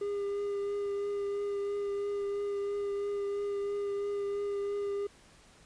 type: tone with vibrato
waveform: triangle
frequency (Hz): 404.2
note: G#4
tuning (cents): -47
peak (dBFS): -29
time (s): 0.01-5.07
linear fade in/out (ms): 5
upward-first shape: triangle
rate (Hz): 3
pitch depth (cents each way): 16
effects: pink hiss -59 dBFS RMS until 5.65 s + resampled to 22050 Hz